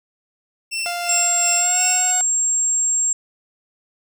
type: tone with tremolo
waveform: 20% pulse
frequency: 2691 Hz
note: E7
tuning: 35 cents sharp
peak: -17 dBFS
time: 0.71-2.12 s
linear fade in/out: 20 ms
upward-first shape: sine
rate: 2.8 Hz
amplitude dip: 75%
type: tone with pitch glide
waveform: sawtooth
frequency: 698.5 to 733.2 Hz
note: F5 to F#5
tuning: 0 to -16 cents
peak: -20 dBFS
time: 0.86-2.21 s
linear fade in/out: 0 ms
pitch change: +84 cents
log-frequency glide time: 1.57-1.82 s
type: tone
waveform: sine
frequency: 7520 Hz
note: A#8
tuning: 14 cents sharp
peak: -16 dBFS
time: 1.09-3.13 s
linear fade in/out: 2 ms
effects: none